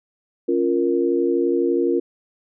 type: chord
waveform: sine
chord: Bb minor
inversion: first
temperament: equal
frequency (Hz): 277.2 / 349.2 / 466.2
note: Db4 / F4 / Bb4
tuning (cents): 0 / 0 / 0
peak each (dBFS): -23 / -19 / -22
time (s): 0.48-2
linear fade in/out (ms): 10
effects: none